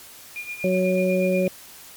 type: tone with tremolo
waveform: sine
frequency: 2417 Hz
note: D7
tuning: 49 cents sharp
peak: -28 dBFS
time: 0.36-1.47 s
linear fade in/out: 0 ms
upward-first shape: sine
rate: 8.2 Hz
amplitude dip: 70%
type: harmonic tone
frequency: 185 Hz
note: F#3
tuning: in tune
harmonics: 1 / 2 / 3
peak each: -22 / -25 / -21 dBFS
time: 0.64-1.48 s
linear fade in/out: 2 ms
effects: white hiss -44 dBFS RMS until 1.96 s + MP3 96 kbps